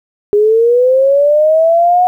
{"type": "linear sweep", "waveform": "sine", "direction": "up", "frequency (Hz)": [407.4, 733], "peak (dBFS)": -6, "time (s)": [0.33, 2.07], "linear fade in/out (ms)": 0, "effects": ["8-bit"]}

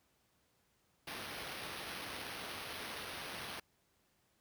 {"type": "noise with sample-and-hold", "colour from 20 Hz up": "white", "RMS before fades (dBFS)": -45, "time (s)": [1.07, 3.6], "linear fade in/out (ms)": 5, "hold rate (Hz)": 7350, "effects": ["pink hiss -75 dBFS RMS until 4.4 s", "high-pass 60 Hz 12 dB/octave"]}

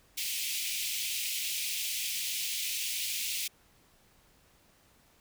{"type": "high-pass noise", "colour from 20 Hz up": "pink", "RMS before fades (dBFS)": -34, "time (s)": [0.17, 3.48], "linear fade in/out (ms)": 10, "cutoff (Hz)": 2300, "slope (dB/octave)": 48, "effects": ["pink hiss -64 dBFS RMS until 5.2 s"]}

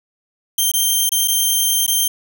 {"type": "tone with dropouts", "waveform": "10% pulse", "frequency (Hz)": 3155, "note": "G7", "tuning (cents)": 10, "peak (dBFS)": -6, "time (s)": [0.58, 2.08], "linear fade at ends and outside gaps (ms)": 5, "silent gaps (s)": [[0.717, 0.737], [1.093, 1.118], [1.276, 1.281], [1.865, 1.878]], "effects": []}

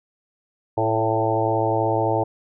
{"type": "harmonic tone with a mistuned harmonic", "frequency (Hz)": 111.5, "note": "A2", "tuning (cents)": 23, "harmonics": [1, 3, 4, 5, 6, 7, 8], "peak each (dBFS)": [-26, -26, -26, -26, -26, -26, -26], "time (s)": [0.77, 2.24], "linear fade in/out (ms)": 10, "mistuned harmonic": 4, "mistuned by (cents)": -23, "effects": []}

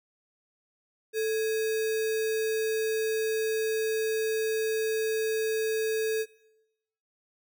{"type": "tone with sample-and-hold", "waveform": "sine", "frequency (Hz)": 440, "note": "A4", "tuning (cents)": 0, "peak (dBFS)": -25, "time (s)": [1.13, 6.26], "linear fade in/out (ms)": 50, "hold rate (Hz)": 2100, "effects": ["noise-tail reverb RT60 0.9 s tail -22 dB re dry"]}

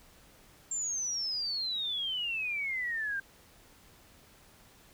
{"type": "exponential sweep", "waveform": "sine", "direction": "down", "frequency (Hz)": [7410, 1568], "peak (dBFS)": -31, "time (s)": [0.71, 3.2], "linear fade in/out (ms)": 5, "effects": ["pink hiss -59 dBFS RMS until 4.93 s"]}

